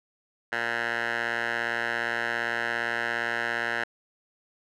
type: tone with band-pass filter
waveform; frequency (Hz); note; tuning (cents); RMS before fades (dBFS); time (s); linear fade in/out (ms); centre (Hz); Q
10% pulse; 117.4; A#2; +13; -29; 0.52-3.84; 5; 1600; 2.5
effects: none